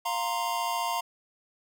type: chord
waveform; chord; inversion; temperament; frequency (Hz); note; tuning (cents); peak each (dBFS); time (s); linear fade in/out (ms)
square; F suspended fourth; none; equal; 698.5 / 932.3 / 1046.5; F5 / Bb5 / C6; 0 / 0 / 0; -34 / -31 / -34; 0.05-1.01; 10
effects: none